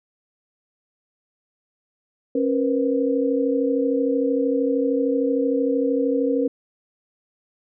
sine tone cluster, 273.2 / 473.9 / 507 Hz, C#4 / A#4 / B4, -25 / +28 / +45 cents, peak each -21 / -22 / -26 dBFS, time 2.35-6.48 s, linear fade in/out 5 ms, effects none

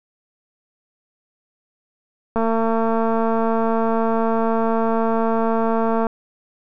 click train, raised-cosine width 1 ms, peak -8 dBFS, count 839, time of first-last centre 2.36-6.068 s, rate 226 Hz, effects none

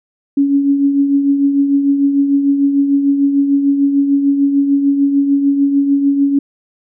sine tone with tremolo, 280 Hz, C#4, 18 cents sharp, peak -7 dBFS, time 0.37-6.39 s, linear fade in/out 5 ms, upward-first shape triangle, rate 6.7 Hz, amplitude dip 55%, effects none

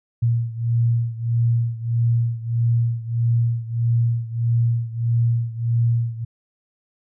sine beating tone pair, 116.54 / 118.14 Hz, A#2 / A#2, 0 / +24 cents, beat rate 1.6 Hz, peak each -19 / -22 dBFS, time 0.22-6.25 s, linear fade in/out 10 ms, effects none

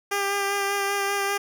10% pulse tone with vibrato, 399.5 Hz, G4, 33 cents sharp, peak -15 dBFS, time 0.11-1.38 s, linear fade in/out 10 ms, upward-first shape sine, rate 5.1 Hz, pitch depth 16 cents each way, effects none

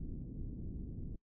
pink low-pass noise, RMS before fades -43 dBFS, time 0-1.16 s, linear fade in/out 5 ms, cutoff 290 Hz, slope 24 dB/octave, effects noise-tail reverb RT60 0.1 s tail -24 dB re dry

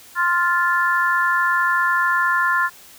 sine chord, F major, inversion second, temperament just, 1047.7 / 1396.9 / 1746.1 Hz, C6 / F6 / A6, +2 / 0 / -14 cents, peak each -20 dBFS, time 0.15-2.7 s, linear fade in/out 50 ms, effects white hiss -45 dBFS RMS until 2.98 s

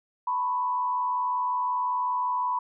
sine tone with frequency modulation, 992 Hz, B5, 7 cents sharp, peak -24 dBFS, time 0.27-2.59 s, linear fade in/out 5 ms, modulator 85.4 Hz, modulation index 0.59, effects none

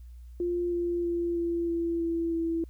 sine tone with pitch steps, 349.6 / 346.4 / 343.2 / 340 / 336.9 / 333.8 / 330.7 Hz, F4 / F4 / F4 / F4 / E4 / E4 / E4, +2 / -14 / -30 / -46 / +38 / +22 / +6 cents, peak -26 dBFS, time 0.4-2.64 s, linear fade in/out 2 ms, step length 320 ms, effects added 60 Hz sine -43 dBFS peak until 2.69 s + white hiss -71 dBFS RMS until 2.69 s

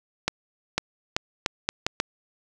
accelerating click train, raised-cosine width 0.2 ms, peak -5 dBFS, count 7, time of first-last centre 0.28-2.001 s, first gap 500 ms, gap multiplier 0.77, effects none

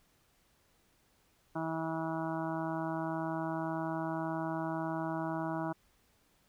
harmonic tone, 161.8 Hz, E3, 32 cents flat, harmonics 1 / 2 / 4 / 5 / 6 / 7 / 8 / 9, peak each -40 / -37 / -40 / -43 / -42 / -47 / -48 / -47 dBFS, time 1.55-5.73 s, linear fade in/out 10 ms, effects pink hiss -70 dBFS RMS until 6.48 s

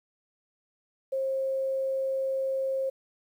sine tone, 534 Hz, C5, 35 cents sharp, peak -26 dBFS, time 1.12-2.9 s, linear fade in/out 10 ms, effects 10-bit

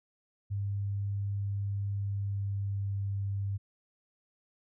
sine tone with pitch glide, 100.2 to 99.22 Hz, G2 to G2, +38 to +21 cents, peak -30 dBFS, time 0.5-3.58 s, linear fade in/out 20 ms, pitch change -17 cents, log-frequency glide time 1.86-2.99 s, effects none

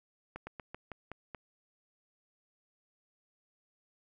slowing click train, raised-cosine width 0.5 ms, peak -27 dBFS, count 7, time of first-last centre 0.36-1.348 s, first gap 110 ms, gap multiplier 1.16, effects none

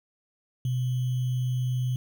sine tone with sample-and-hold, 126.2 Hz, B2, 38 cents sharp, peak -24 dBFS, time 0.65-1.96 s, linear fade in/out 2 ms, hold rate 3150 Hz, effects none

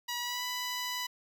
10% pulse tone with pitch glide, 966 to 991.4 Hz, B5 to B5, -39 to +6 cents, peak -25 dBFS, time 0.08-1.07 s, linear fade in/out 10 ms, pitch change +45 cents, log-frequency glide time 0.2-0.44 s, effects none

